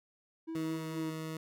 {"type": "tone with vibrato", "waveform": "triangle", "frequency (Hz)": 321.6, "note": "E4", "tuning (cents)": -43, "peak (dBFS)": -35, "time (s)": [0.47, 1.11], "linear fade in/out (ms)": 20, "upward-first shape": "sine", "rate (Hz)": 4.5, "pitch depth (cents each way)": 23}
{"type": "tone with pitch glide", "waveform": "20% pulse", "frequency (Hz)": [160, 158.99], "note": ["D#3", "D#3"], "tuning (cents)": [49, 38], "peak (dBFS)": -33, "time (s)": [0.55, 1.37], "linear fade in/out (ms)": 2, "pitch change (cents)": -11, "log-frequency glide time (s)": [0.7, 0.99]}
{"effects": []}